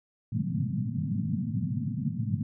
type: band-pass noise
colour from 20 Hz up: pink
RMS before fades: -30 dBFS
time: 0.32-2.43 s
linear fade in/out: 5 ms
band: 100 to 250 Hz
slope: 96 dB/octave
effects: none